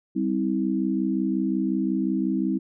sine chord, C major, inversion second, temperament equal with one note detuned, 196 / 261.6 / 321.5 Hz, G3 / C4 / E4, 0 / 0 / -43 cents, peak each -26 dBFS, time 0.15-2.59 s, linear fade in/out 20 ms, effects none

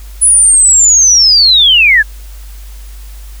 sine linear sweep, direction down, 10100 to 1627 Hz, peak -3 dBFS, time 0.21-2.03 s, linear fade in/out 20 ms, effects added 50 Hz sine -26 dBFS peak until 3.4 s + white hiss -40 dBFS RMS until 3.4 s

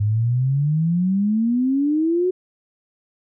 sine exponential sweep, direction up, 101.5 to 373.4 Hz, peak -16 dBFS, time 0-2.31 s, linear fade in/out 10 ms, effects none

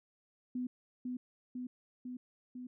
sine tone with echo, 250 Hz, B3, 21 cents sharp, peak -34 dBFS, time 0.55-0.67 s, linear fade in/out 5 ms, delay 500 ms, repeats 4, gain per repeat -2 dB, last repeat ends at 2.67 s, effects none

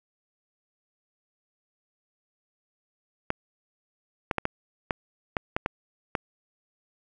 clicks, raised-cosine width 0.5 ms, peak -10 dBFS, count 9, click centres 3.304 / 4.312 / 4.383 / 4.454 / 4.908 / 5.368 / 5.565 / 5.661 / 6.152 s, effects none

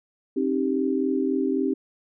sine chord, C minor, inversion none, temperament equal with one note detuned, 267.3 / 311.1 / 392 Hz, C4 / Eb4 / G4, +37 / 0 / 0 cents, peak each -24 / -27 / -26 dBFS, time 0.36-1.74 s, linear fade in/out 10 ms, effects none

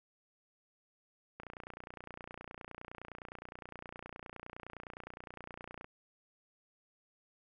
click train, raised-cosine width 0.5 ms, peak -30 dBFS, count 133, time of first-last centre 1.4-5.844 s, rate 29.7 Hz, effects none

